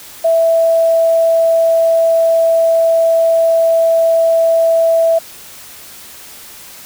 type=tone; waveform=sine; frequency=659.3 Hz; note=E5; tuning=in tune; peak=-8 dBFS; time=0.24-5.19 s; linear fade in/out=10 ms; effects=white hiss -35 dBFS RMS until 6.85 s